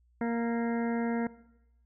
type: harmonic tone with a mistuned harmonic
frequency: 233.2 Hz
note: A#3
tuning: 1 cent sharp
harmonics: 1 / 2 / 3 / 4 / 6 / 7 / 8 / 9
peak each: -29 / -35 / -39 / -41 / -45 / -46 / -47 / -48 dBFS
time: 0.21-1.27 s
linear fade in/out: 2 ms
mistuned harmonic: 6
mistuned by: -21 cents
effects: noise-tail reverb RT60 0.9 s tail -19 dB re dry + added 60 Hz sine -63 dBFS peak until 1.85 s